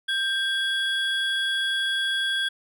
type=tone pair together; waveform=triangle; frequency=1582 / 3350 Hz; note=G6 / G#7; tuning=+15 / +14 cents; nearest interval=octave + minor second; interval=1299 cents; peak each=-24 dBFS; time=0.08-2.49 s; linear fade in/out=10 ms; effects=none